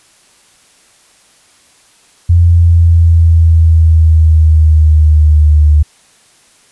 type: exponential sweep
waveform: sine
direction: down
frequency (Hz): 86.2 to 74.5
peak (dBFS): -3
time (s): 2.29-5.83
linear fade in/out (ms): 10
effects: white hiss -47 dBFS RMS until 6.71 s + resampled to 24000 Hz